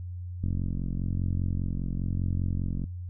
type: click train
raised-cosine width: 5 ms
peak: -18 dBFS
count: 109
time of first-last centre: 0.44-2.84 s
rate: 45 Hz
effects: noise-tail reverb RT60 0.2 s tail -23 dB re dry + added 89 Hz sine -34 dBFS peak until 3.09 s